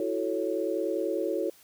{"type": "chord", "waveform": "sine", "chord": "F# minor seventh", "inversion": "third", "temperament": "equal", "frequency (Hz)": [329.6, 370, 440, 554.4], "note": ["E4", "F#4", "A4", "C#5"], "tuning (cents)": [0, 0, 0, 0], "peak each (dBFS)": -32, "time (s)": [0, 1.5], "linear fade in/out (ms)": 2, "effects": ["white hiss -57 dBFS RMS until 1.63 s"]}